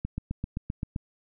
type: click train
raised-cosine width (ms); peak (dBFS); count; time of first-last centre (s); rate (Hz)
5; -18; 8; 0.05-0.961; 7.68
effects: none